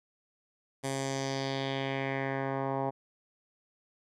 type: tone with low-pass filter sweep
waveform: 10% pulse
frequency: 135.5 Hz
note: C#3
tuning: 39 cents flat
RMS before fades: -33 dBFS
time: 0.83-2.91 s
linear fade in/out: 20 ms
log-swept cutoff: 9400 to 880 Hz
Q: 2.4
effects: none